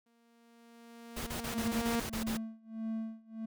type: tone with exponential growth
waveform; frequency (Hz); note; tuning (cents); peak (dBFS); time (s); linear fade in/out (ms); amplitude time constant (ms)
sawtooth; 233.1; A#3; 0; -25; 0.06-2; 5; 420
type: noise bursts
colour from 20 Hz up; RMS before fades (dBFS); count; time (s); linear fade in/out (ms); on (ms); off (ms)
pink; -39; 9; 1.16-2.374; 10; 110; 28
type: tone with tremolo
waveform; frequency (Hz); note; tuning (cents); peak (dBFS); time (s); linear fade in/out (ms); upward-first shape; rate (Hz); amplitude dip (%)
triangle; 222.8; A3; +22; -31; 1.52-3.46; 10; sine; 1.6; 95
effects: none